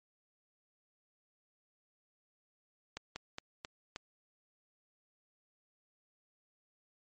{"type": "slowing click train", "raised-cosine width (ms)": 0.2, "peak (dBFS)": -23, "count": 5, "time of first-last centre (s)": [2.97, 3.961], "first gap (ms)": 190, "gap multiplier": 1.18, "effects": ["MP3 32 kbps"]}